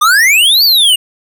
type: exponential two-way sweep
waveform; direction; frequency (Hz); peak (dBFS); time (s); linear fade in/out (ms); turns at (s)
square; up then down; 1173 to 4699 to 2811; -6; 0.01-0.96; 10; 0.64
effects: none